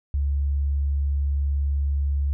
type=tone; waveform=sine; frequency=70.5 Hz; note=C#2; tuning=30 cents sharp; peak=-20 dBFS; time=0.14-2.33 s; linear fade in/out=0 ms; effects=none